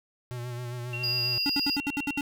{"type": "tone with vibrato", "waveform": "square", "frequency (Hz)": 122, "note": "B2", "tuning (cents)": -21, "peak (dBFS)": -34, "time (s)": [0.31, 1.38], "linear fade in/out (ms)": 0, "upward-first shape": "sine", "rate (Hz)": 7.4, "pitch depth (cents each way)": 39}
{"type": "tone with tremolo", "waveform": "sine", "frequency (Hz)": 2742, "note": "F7", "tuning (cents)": -32, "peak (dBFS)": -31, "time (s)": [0.93, 2.21], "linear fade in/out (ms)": 2, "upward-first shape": "triangle", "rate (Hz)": 13, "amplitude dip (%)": 50}
{"type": "tone", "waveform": "triangle", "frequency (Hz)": 4855, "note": "D#8", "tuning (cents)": -43, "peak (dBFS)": -25, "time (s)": [1.03, 1.77], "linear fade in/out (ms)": 10}
{"type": "tone bursts", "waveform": "square", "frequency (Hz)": 285, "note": "C#4", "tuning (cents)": 48, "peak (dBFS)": -27, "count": 8, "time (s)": [1.46, 2.209], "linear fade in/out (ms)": 0, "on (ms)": 35, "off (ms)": 67}
{"effects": []}